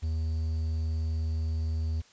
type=tone with quantisation; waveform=triangle; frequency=79.8 Hz; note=D#2; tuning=44 cents sharp; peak=-25 dBFS; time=0.02-2.02 s; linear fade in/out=20 ms; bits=9; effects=white hiss -59 dBFS RMS until 2.12 s + resampled to 16000 Hz